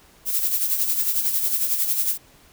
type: noise with tremolo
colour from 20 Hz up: violet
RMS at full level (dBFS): -20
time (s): 0.25-2.18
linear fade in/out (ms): 50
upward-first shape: sine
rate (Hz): 11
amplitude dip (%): 55
effects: pink hiss -53 dBFS RMS until 2.52 s